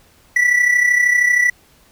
triangle tone with amplitude modulation, 1961 Hz, B6, 13 cents flat, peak -7 dBFS, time 0.36-1.5 s, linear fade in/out 5 ms, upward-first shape sine, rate 32.9 Hz, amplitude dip 60%, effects pink hiss -52 dBFS RMS until 1.91 s

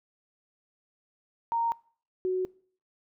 sine tone pair in turn, 927 / 370.4 Hz, A#5 / F#4, -10 / +2 cents, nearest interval octave + major third, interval 1588 cents, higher first, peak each -25 dBFS, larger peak neither, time 1.52-1.72 / 2.25-2.45 s, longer neither, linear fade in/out 0 ms, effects noise-tail reverb RT60 0.5 s tail -23 dB re dry

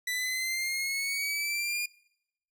sawtooth exponential sweep, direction up, 1977 to 2429 Hz, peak -26 dBFS, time 0.07-1.86 s, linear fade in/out 5 ms, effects noise-tail reverb RT60 0.8 s tail -24 dB re dry

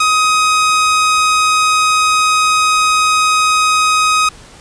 sawtooth tone, 1258 Hz, D#6, 19 cents sharp, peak -6 dBFS, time 0-4.29 s, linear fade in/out 5 ms, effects pink hiss -39 dBFS RMS until 4.6 s + resampled to 22050 Hz

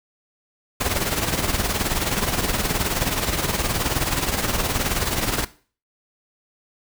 pink noise with tremolo, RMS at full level -20 dBFS, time 0.8-5.45 s, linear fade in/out 10 ms, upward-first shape triangle, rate 19 Hz, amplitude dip 70%, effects noise-tail reverb RT60 0.4 s tail -17 dB re dry

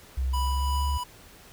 sine tone with pitch glide, 65 to 70.47 Hz, C2 to C#2, -11 to +29 cents, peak -24 dBFS, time 0.17-0.98 s, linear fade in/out 10 ms, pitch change +140 cents, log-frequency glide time 0.33-0.81 s
square tone with tremolo, 986 Hz, B5, 3 cents flat, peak -29 dBFS, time 0.33-1.04 s, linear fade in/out 10 ms, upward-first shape triangle, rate 2.9 Hz, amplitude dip 30%
effects pink hiss -51 dBFS RMS until 1.52 s

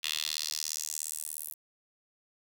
10% pulse tone with high-pass filter sweep, 77 Hz, D#2, 17 cents flat, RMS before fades -36 dBFS, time 0.03-1.54 s, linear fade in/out 10 ms, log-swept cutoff 3100 to 12000 Hz, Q 2.5, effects 9-bit

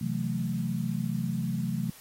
sine chord, F# half-diminished seventh, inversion second, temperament equal, 130.81 / 164.81 / 185 / 220 Hz, C3 / E3 / F#3 / A3, 0 / 0 / 0 / 0 cents, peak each -33 dBFS, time 0.01-1.9 s, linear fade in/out 5 ms, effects white hiss -52 dBFS RMS until 2 s + AAC 48 kbps

